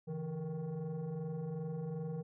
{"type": "tone with frequency modulation", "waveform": "sine", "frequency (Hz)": 164.81, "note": "E3", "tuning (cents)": 0, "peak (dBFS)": -35, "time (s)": [0.07, 2.23], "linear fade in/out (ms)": 20, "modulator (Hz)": 307, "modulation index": 0.94, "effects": ["tanh soft clip ceiling -35 dBFS"]}